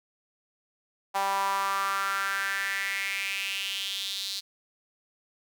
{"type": "tone with high-pass filter sweep", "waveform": "sawtooth", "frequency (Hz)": 196.2, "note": "G3", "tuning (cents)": 2, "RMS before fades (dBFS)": -30, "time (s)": [1.14, 4.41], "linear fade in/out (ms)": 20, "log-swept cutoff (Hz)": [840, 4200], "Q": 4.7, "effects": []}